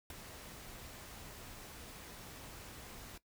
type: noise with ADSR envelope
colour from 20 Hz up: pink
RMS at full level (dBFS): -45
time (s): 0.1-3.18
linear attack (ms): 3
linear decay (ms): 14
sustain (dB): -6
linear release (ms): 6
effects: noise-tail reverb RT60 0.1 s tail -17 dB re dry